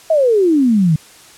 sine exponential sweep, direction down, 663 to 149.3 Hz, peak -9 dBFS, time 0.1-0.96 s, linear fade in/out 5 ms, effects white hiss -42 dBFS RMS until 1.37 s + low-pass 10000 Hz 12 dB/octave

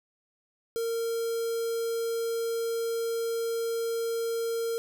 square tone with notch filter, 460 Hz, A#4, 23 cents flat, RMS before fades -30 dBFS, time 0.76-4.78 s, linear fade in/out 0 ms, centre 2000 Hz, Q 0.63, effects none

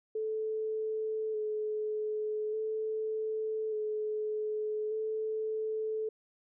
sine tone with vibrato, 432 Hz, A4, 32 cents flat, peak -31 dBFS, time 0.15-6.09 s, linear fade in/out 5 ms, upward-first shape square, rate 0.42 Hz, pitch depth 17 cents each way, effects none

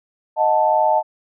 sine chord, D# diminished, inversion none, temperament equal with one note detuned, 622.3 / 725.2 / 880 Hz, D#5 / F#5 / A5, 0 / -35 / 0 cents, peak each -18 / -20 / -16 dBFS, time 0.36-1.03 s, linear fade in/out 50 ms, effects none

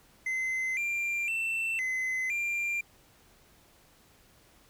triangle tone with pitch steps, 2056 / 2379 / 2680 / 2041 / 2383 Hz, C7 / D7 / E7 / C7 / D7, -31 / +22 / +28 / -44 / +25 cents, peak -27 dBFS, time 0.26-2.81 s, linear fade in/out 5 ms, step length 510 ms, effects pink hiss -61 dBFS RMS until 4.69 s

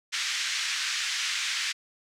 pink band-pass noise, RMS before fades -30 dBFS, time 0.12-1.73 s, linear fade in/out 20 ms, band 1700 to 6800 Hz, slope 24 dB/octave, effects none

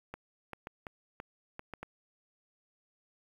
clicks, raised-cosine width 0.5 ms, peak -26 dBFS, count 8, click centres 0.14 / 0.533 / 0.671 / 0.868 / 1.201 / 1.594 / 1.737 / 1.83 s, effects 9-bit

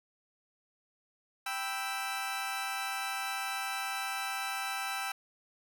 20% pulse chord, E minor, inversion first, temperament equal, 784 / 987.8 / 1318.5 Hz, G5 / B5 / E6, 0 / 0 / 0 cents, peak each -32 / -38 / -32 dBFS, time 1.46-5.12 s, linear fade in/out 5 ms, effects none

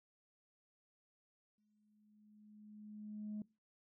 sine tone with exponential growth, 211.1 Hz, G#3, 29 cents sharp, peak -38 dBFS, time 1.58-3.42 s, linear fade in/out 2 ms, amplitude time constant 400 ms, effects noise-tail reverb RT60 0.3 s tail -23 dB re dry + tanh soft clip ceiling -38 dBFS

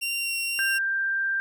sawtooth tone with vibrato, 2755 Hz, F7, 24 cents flat, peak -23 dBFS, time 0.01-0.79 s, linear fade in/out 20 ms, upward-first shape sine, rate 2 Hz, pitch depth 9 cents each way
sine tone, 1581 Hz, G6, 14 cents sharp, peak -23 dBFS, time 0.59-1.4 s, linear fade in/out 0 ms
effects none

